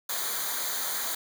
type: noise with comb filter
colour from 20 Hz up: white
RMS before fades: -31 dBFS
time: 0.09-1.15 s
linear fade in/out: 5 ms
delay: 0.37 ms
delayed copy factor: -0.8
effects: none